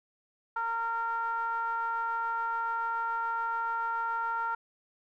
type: ring-modulated tone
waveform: triangle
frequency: 230.7 Hz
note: A#3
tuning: 18 cents flat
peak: -24 dBFS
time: 0.56-4.55 s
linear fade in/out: 5 ms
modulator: 1150 Hz
effects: none